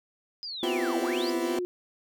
sine linear two-way sweep, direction down then up, 5050 to 292.5 to 5050 Hz, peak -34 dBFS, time 0.43-1.3 s, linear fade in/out 0 ms, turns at 1.01 s
sine tone with vibrato, 349.2 Hz, F4, in tune, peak -28 dBFS, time 0.63-1.65 s, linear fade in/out 0 ms, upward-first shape triangle, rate 2.3 Hz, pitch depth 54 cents each way
20% pulse chord, C major seventh, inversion third, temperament equal, 246.9 / 261.6 / 329.6 / 392 Hz, B3 / C4 / E4 / G4, 0 / 0 / 0 / 0 cents, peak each -29 / -30 / -30 / -34 dBFS, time 0.63-1.59 s, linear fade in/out 2 ms
effects none

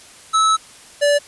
square tone pair in turn, 1301 / 579.5 Hz, E6 / D5, -23 / -23 cents, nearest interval octave + major second, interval 1400 cents, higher first, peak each -13 dBFS, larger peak neither, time 0.33-0.57 / 1.01-1.19 s, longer first, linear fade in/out 20 ms, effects white hiss -43 dBFS RMS until 1.27 s + resampled to 24000 Hz

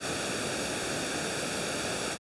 pink noise with comb filter, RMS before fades -32 dBFS, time 0-2.18 s, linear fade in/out 50 ms, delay 0.98 ms, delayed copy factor -0.6, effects high-pass 100 Hz 12 dB/octave + resampled to 24000 Hz

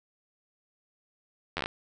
slowing click train, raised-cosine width 0.3 ms, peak -14 dBFS, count 7, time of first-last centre 1.57-1.659 s, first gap 11 ms, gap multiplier 1.12, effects none

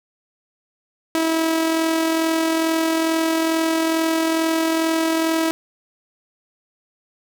sawtooth tone with amplitude modulation, 324.4 Hz, E4, 28 cents flat, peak -12 dBFS, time 1.15-5.51 s, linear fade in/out 0 ms, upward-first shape sine, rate 42.3 Hz, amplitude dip 35%, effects none

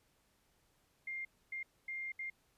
sine tone bursts at uneven times, 2113 Hz, C7, 16 cents sharp, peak -39 dBFS, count 4, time 1.07-1.25 / 1.52-1.63 / 1.88-2.12 / 2.19-2.3 s, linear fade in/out 5 ms, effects pink hiss -74 dBFS RMS until 2.57 s + resampled to 32000 Hz

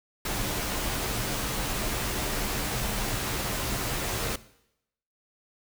pink noise with comb filter, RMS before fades -30 dBFS, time 0.25-4.36 s, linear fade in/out 5 ms, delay 12 ms, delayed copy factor -0.5, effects noise-tail reverb RT60 0.8 s tail -18 dB re dry

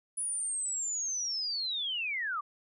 sine linear sweep, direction down, 9956 to 1130 Hz, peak -31 dBFS, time 0.17-2.41 s, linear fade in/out 10 ms, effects none

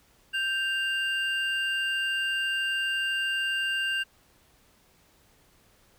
triangle tone pair together, 1568.1 / 2794 Hz, G6 / F7, 0 / 0 cents, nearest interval minor seventh, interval 1000 cents, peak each -27 / -27 dBFS, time 0.33-4.04 s, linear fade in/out 20 ms, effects pink hiss -62 dBFS RMS until 5.98 s

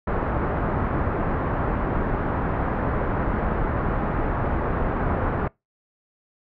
pink low-pass noise, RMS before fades -24 dBFS, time 0.07-5.48 s, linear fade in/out 5 ms, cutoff 1500 Hz, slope 24 dB/octave, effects noise-tail reverb RT60 0.2 s tail -24 dB re dry

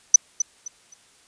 sine tone with echo, 5990 Hz, F#8, 20 cents sharp, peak -5 dBFS, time 0.14-0.16 s, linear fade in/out 5 ms, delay 260 ms, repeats 3, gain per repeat -12 dB, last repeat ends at 0.94 s, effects white hiss -56 dBFS RMS until 1.27 s + resampled to 22050 Hz

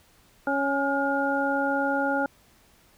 harmonic tone with a mistuned harmonic, 277.3 Hz, C#4, 1 cent sharp, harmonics 1 / 2 / 3 / 5, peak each -28 / -28 / -28 / -28 dBFS, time 0.47-2.26 s, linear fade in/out 2 ms, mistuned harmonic 5, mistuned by +42 cents, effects pink hiss -59 dBFS RMS until 2.97 s

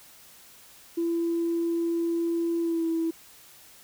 sine tone with pitch glide, 336.6 to 328.3 Hz, E4 to E4, +36 to -7 cents, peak -23 dBFS, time 0.97-3.11 s, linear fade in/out 10 ms, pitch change -43 cents, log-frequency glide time 2.6-2.87 s, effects tanh soft clip ceiling -19 dBFS + white hiss -52 dBFS RMS until 3.83 s

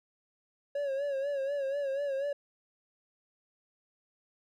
triangle tone with vibrato, 556 Hz, C#5, 5 cents sharp, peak -28 dBFS, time 0.75-2.33 s, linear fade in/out 5 ms, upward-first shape sine, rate 4.1 Hz, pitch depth 68 cents each way, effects none

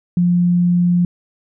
sine tone, 175.9 Hz, F3, 13 cents sharp, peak -11 dBFS, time 0.17-1.05 s, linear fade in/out 2 ms, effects none

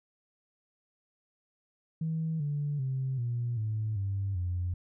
sine tone with pitch steps, 160.7 / 145.67 / 132.05 / 119.7 / 108.5 / 98.35 / 89.15 Hz, E3 / D3 / C3 / A#2 / A2 / G2 / F2, -44 / -14 / +16 / +46 / -24 / +6 / +36 cents, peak -28 dBFS, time 2.01-4.74 s, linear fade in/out 5 ms, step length 390 ms, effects tanh soft clip ceiling -24 dBFS

